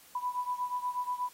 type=beating tone pair; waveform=sine; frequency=987.8 / 996.1 Hz; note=B5 / B5; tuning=0 / +15 cents; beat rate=8.3 Hz; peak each=-33 / -36 dBFS; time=0.15-1.29 s; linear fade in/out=5 ms; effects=white hiss -57 dBFS RMS until 1.33 s + AAC 48 kbps